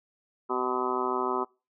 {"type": "harmonic tone", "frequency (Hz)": 126.7, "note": "B2", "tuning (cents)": 45, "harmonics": [2, 3, 4, 5, 6, 7, 8, 9, 10], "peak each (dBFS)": [-37, -30, -42, -40, -37, -37, -32, -37, -34], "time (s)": [0.49, 1.45], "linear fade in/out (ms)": 20, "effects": ["noise-tail reverb RT60 0.3 s tail -24 dB re dry"]}